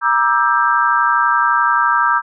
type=chord; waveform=sine; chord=E half-diminished seventh; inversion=second; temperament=just; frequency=949.3 / 1186.7 / 1318.5 / 1582.2 Hz; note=Bb5 / D6 / E6 / G6; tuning=+31 / +18 / 0 / +16 cents; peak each=-17 dBFS; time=0.01-2.22 s; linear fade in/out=50 ms; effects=none